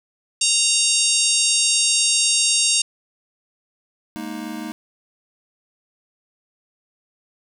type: harmonic tone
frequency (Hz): 928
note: A#5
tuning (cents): -8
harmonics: 3 / 4 / 5 / 6 / 7 / 8 / 9 / 10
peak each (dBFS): -24 / -24 / -24 / -24 / -24 / -24 / -24 / -24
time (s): 0.41-2.82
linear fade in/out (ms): 5
type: chord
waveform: square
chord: Ab suspended second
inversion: none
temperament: just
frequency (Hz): 207.7 / 233.6 / 311.5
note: Ab3 / Bb3 / Eb4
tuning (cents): 0 / +4 / +2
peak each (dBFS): -35 / -33 / -32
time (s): 4.16-4.72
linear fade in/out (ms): 0
effects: none